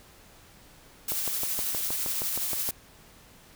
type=noise with tremolo; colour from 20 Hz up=blue; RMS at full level=-29 dBFS; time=1.08-2.71 s; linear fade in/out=5 ms; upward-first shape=sine; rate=12 Hz; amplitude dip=25%
type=click train; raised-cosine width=1 ms; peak=-21 dBFS; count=11; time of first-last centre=1.12-2.69 s; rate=6.37 Hz
effects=pink hiss -54 dBFS RMS until 3.55 s